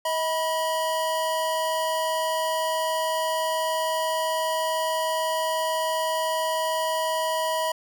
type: tone pair together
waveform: square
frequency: 636.4 / 979 Hz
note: D#5 / B5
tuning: +39 / -15 cents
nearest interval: perfect fifth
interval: 746 cents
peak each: -27 dBFS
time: 0.05-7.72 s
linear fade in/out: 5 ms
effects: none